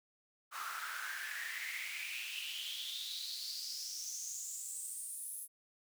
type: noise with high-pass filter sweep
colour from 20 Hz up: pink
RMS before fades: -43 dBFS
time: 0.51-5.48 s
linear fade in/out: 50 ms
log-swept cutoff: 1200 to 11000 Hz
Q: 7.1
effects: none